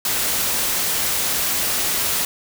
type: noise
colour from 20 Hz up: white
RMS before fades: -21 dBFS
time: 0.05-2.25 s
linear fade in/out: 2 ms
effects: none